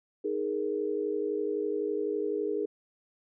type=chord; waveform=sine; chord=D# suspended fourth; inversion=none; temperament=just; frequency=311.1 / 414.8 / 466.7 Hz; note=D#4 / G#4 / A#4; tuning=0 / -2 / +2 cents; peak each=-35 / -30 / -34 dBFS; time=0.24-2.66 s; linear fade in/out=10 ms; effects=none

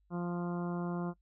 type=harmonic tone; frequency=174.61 Hz; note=F3; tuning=in tune; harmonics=1 / 2 / 3 / 4 / 5 / 6 / 7 / 8; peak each=-34 / -40 / -48 / -46 / -51 / -48 / -52 / -53 dBFS; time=0.1-1.14 s; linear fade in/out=50 ms; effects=noise-tail reverb RT60 0.1 s tail -22 dB re dry + added 50 Hz sine -68 dBFS peak until 1.21 s

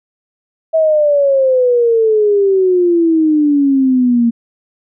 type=exponential sweep; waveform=sine; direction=down; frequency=650 to 230.5 Hz; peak=-8 dBFS; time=0.73-4.31 s; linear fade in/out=20 ms; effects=none

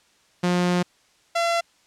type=tone pair in turn; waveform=sawtooth; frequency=177.9 / 679.5 Hz; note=F3 / F5; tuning=+32 / -48 cents; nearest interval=octave + major seventh; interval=2320 cents; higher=second; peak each=-15 / -16 dBFS; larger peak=first; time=0.43-0.83 / 1.35-1.61 s; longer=first; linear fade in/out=10 ms; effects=white hiss -60 dBFS RMS until 1.86 s + low-pass 7000 Hz 12 dB/octave

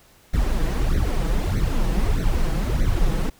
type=noise with flanger; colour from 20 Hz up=brown; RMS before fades=-20 dBFS; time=0.33-3.3 s; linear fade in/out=10 ms; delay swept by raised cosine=0.49 to 6.19 ms; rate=1.6 Hz; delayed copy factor=+0.9; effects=pink hiss -54 dBFS RMS until 3.39 s

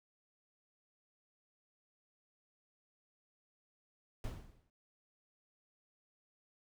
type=noise with exponential decay; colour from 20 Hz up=brown; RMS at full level=-38 dBFS; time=4.24-4.7 s; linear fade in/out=2 ms; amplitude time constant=100 ms; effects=none

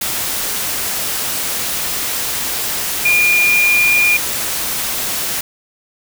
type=tone in noise; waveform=sine; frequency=2416 Hz; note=D7; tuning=48 cents sharp; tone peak=-10 dBFS; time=3.05-4.17 s; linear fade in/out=5 ms; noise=white; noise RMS=-20 dBFS; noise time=0.01-5.41 s; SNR=+7 dB; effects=none

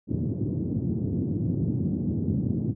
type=band-pass noise; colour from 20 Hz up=pink; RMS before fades=-27 dBFS; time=0.07-2.75 s; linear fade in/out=50 ms; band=100 to 300 Hz; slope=24 dB/octave; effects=none

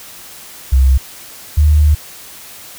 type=tone pair in turn; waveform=sine; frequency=65.7 / 75.27 Hz; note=C2 / D2; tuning=+8 / +43 cents; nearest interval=major second; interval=235 cents; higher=second; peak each=-6 dBFS; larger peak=neither; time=0.72-0.98 / 1.57-1.95 s; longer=second; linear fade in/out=10 ms; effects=white hiss -35 dBFS RMS until 2.78 s

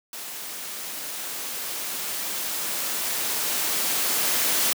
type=noise with level ramp; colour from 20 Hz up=white; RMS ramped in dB=-36 to -22 dBFS; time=0.13-4.73 s; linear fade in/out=2 ms; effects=high-pass 200 Hz 12 dB/octave

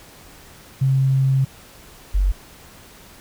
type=tone pair in turn; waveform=sine; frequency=133.9 / 47.34 Hz; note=C3 / F#1; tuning=+40 / +40 cents; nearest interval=octave + tritone; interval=1800 cents; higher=first; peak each=-14 dBFS; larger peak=neither; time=0.81-1.45 / 2.14-2.32 s; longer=first; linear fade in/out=10 ms; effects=pink hiss -45 dBFS RMS until 3.2 s

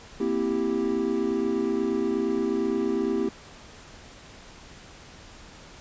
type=chord; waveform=triangle; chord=C dominant seventh; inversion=third; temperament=equal; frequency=233.1 / 261.6 / 329.6 / 392 Hz; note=Bb3 / C4 / E4 / G4; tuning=0 / 0 / 0 / 0 cents; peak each=-28 / -28 / -27 / -25 dBFS; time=0.2-3.29 s; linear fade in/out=5 ms; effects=pink hiss -47 dBFS RMS until 5.8 s + resampled to 16000 Hz

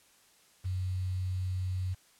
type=tone with quantisation; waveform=sine; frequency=92.5 Hz; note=F#2; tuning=in tune; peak=-30 dBFS; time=0.64-1.95 s; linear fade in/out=20 ms; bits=9; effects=white hiss -63 dBFS RMS until 2.19 s + low-pass 11000 Hz 12 dB/octave

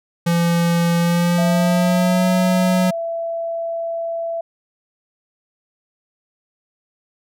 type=tone with pitch glide; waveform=square; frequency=170.4 to 183.69 Hz; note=F3 to F#3; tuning=-42 to -12 cents; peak=-15 dBFS; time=0.26-2.91 s; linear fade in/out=10 ms; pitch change=+130 cents; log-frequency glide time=0.98-2.26 s
type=tone; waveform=sine; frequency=668 Hz; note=E5; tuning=23 cents sharp; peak=-21 dBFS; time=1.38-4.41 s; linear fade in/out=5 ms
effects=none

